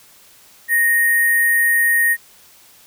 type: tone with sample-and-hold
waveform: sine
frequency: 1864.7 Hz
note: A#6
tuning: in tune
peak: -12 dBFS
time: 0.68-2.17 s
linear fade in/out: 50 ms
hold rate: 11025 Hz
effects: white hiss -48 dBFS RMS until 2.86 s

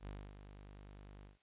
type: tone with ADSR envelope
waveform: sawtooth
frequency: 49.97 Hz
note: G1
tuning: 34 cents sharp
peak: -40 dBFS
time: 0-1.38 s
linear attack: 66 ms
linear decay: 260 ms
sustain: -9 dB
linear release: 140 ms
effects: white hiss -75 dBFS RMS until 1.42 s + resampled to 8000 Hz

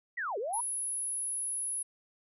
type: linear two-way sweep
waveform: sine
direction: down then up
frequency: 2013 to 380 to 998 Hz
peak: -32 dBFS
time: 0.17-0.61 s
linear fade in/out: 10 ms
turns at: 0.38 s
type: tone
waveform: sine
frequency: 10540 Hz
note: E9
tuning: 1 cent flat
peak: -32 dBFS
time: 0.53-1.83 s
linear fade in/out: 10 ms
effects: none

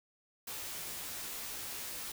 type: noise with comb filter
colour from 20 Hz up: white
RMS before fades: -42 dBFS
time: 0.47-2.12 s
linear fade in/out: 5 ms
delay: 15 ms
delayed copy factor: -0.65
effects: none

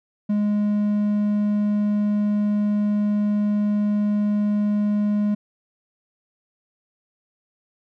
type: tone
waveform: triangle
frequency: 207.7 Hz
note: G#3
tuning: in tune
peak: -16 dBFS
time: 0.29-5.35 s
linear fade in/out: 10 ms
effects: none

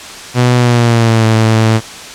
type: tone with pitch glide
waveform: sawtooth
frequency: 123.47 to 111.28 Hz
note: B2 to A2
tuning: 0 to +20 cents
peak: -3 dBFS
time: 0.34-1.81 s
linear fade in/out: 50 ms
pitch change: -180 cents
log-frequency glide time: 0.55-1.25 s
effects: white hiss -28 dBFS RMS until 2.14 s + low-pass 7000 Hz 12 dB/octave

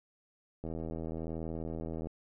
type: click train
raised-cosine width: 2 ms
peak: -26 dBFS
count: 117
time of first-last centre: 0.64-2.07 s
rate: 81.1 Hz
effects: none

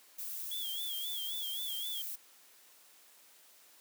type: noise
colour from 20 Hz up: violet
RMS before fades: -41 dBFS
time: 0.18-2.16 s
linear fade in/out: 10 ms
type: tone with vibrato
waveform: triangle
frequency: 3331 Hz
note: G#7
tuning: 4 cents sharp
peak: -37 dBFS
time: 0.51-2.02 s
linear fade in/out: 5 ms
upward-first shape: sine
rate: 3.8 Hz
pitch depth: 97 cents each way
effects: white hiss -61 dBFS RMS until 3.8 s + high-pass 300 Hz 12 dB/octave

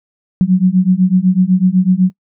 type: beating tone pair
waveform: sine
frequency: 180.4 / 188.4 Hz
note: F#3 / F#3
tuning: -44 / +32 cents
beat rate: 8 Hz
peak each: -11 dBFS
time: 0.41-2.1 s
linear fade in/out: 0 ms
effects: noise-tail reverb RT60 0.1 s tail -21 dB re dry

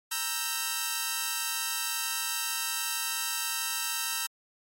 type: chord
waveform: 5% pulse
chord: E diminished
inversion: second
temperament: equal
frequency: 932.3 / 1318.5 / 1568 Hz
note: Bb5 / E6 / G6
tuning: 0 / 0 / 0 cents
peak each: -22 / -21 / -23 dBFS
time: 0.11-4.27 s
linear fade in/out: 10 ms
effects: MP3 64 kbps

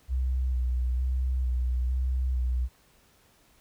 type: tone with vibrato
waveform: sine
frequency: 63 Hz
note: B1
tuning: 35 cents sharp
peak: -24 dBFS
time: 0.08-2.69 s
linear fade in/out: 50 ms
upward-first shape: square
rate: 1.1 Hz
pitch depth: 26 cents each way
effects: pink hiss -62 dBFS RMS until 3.6 s

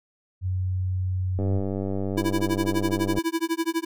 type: tone with pitch glide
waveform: sine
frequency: 92.5 to 96.21 Hz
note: F#2 to G2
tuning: 0 to -32 cents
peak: -23 dBFS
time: 0.41-1.61 s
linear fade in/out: 50 ms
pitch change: +68 cents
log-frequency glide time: 1.36-1.45 s
type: click train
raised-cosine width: 2 ms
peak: -16 dBFS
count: 176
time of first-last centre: 1.39-3.185 s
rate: 97.5 Hz
type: tone with tremolo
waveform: square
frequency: 329.6 Hz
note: E4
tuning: in tune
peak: -21 dBFS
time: 2.17-3.85 s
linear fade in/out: 10 ms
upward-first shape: sine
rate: 12 Hz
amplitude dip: 100%
effects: none

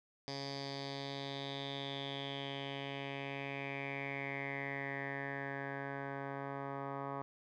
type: tone with low-pass filter sweep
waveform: 10% pulse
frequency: 138.59 Hz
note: C#3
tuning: in tune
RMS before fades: -42 dBFS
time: 0.28-7.22 s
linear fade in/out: 0 ms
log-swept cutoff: 4900 to 1200 Hz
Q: 6.3
effects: none

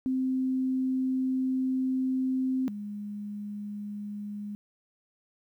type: tone pair in turn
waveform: sine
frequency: 260 / 206.4 Hz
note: C4 / G#3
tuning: -11 / -10 cents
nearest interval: major third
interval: 399 cents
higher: first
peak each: -25 / -34 dBFS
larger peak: first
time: 0.06-2.68 / 2.68-4.55 s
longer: first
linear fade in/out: 0 ms
effects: 11-bit

